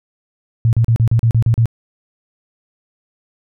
sine tone bursts, 115 Hz, A#2, 23 cents flat, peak -9 dBFS, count 9, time 0.65-1.657 s, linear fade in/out 0 ms, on 79 ms, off 37 ms, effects none

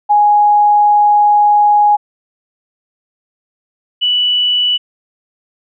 sine tone pair in turn, 830.6 / 2960 Hz, G#5 / F#7, 0 / 0 cents, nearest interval octave + minor seventh, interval 2200 cents, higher second, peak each -6 / -10 dBFS, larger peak first, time 0.09-1.97 / 4.01-4.78 s, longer first, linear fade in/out 20 ms, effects none

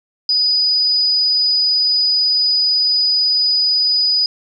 sine tone, 4961 Hz, D#8, 6 cents flat, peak -12 dBFS, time 0.29-4.26 s, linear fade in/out 2 ms, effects none

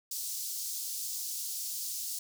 pink high-pass noise, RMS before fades -37 dBFS, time 0.11-2.19 s, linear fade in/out 5 ms, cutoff 5000 Hz, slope 24 dB/octave, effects none

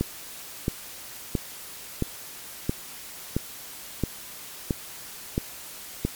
click train, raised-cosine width 3 ms, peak -10 dBFS, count 10, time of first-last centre 0.01-6.05 s, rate 1.49 Hz, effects white hiss -41 dBFS RMS until 6.15 s + MP3 96 kbps

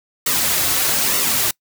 white noise with flanger, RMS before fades -18 dBFS, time 0.26-1.51 s, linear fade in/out 5 ms, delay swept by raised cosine 1.2 to 5 ms, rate 1.1 Hz, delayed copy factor -0.6, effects noise-tail reverb RT60 0.1 s tail -25 dB re dry

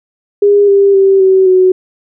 sine tone with pitch steps, 406.9 / 397.6 / 388.5 / 379.7 / 371 Hz, G#4 / G4 / G4 / F#4 / F#4, -35 / +25 / -16 / +45 / +5 cents, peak -4 dBFS, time 0.42-1.72 s, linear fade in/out 5 ms, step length 260 ms, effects none

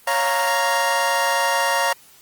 25% pulse chord, Bb minor, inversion first, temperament equal, 554.4 / 698.5 / 932.3 Hz, Db5 / F5 / Bb5, 0 / 0 / 0 cents, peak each -20 / -21 / -16 dBFS, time 0.07-1.93 s, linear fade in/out 5 ms, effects white hiss -50 dBFS RMS until 2.21 s + Opus 24 kbps

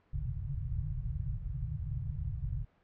white low-pass noise, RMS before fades -36 dBFS, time 0.13-2.65 s, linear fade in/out 5 ms, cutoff 150 Hz, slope 96 dB/octave, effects pink hiss -69 dBFS RMS until 2.83 s + low-pass 2000 Hz 12 dB/octave

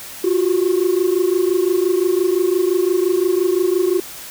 sine tone pair together, 350.6 / 376.4 Hz, F4 / F#4, +7 / +30 cents, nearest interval minor second, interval 123 cents, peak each -15 dBFS, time 0.24-4 s, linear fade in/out 5 ms, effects tanh soft clip ceiling -10 dBFS + white hiss -34 dBFS RMS until 4.3 s

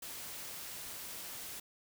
white noise, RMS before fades -45 dBFS, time 0.02-1.6 s, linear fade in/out 5 ms, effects none

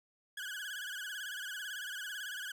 30% pulse tone with vibrato, 1573 Hz, G6, 6 cents sharp, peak -37 dBFS, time 0.37-2.52 s, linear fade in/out 5 ms, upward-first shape sine, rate 18 Hz, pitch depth 130 cents each way, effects none

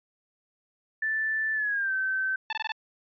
sine tone with pitch glide, 1760 to 1541 Hz, A6 to G6, 0 to -30 cents, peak -25 dBFS, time 1.02-2.36 s, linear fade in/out 5 ms, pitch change -230 cents, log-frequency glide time 1.54-1.93 s
15% pulse tone bursts, 880 Hz, A5, in tune, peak -22 dBFS, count 5, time 2.5-2.72 s, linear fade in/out 2 ms, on 28 ms, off 20 ms
effects resampled to 11025 Hz

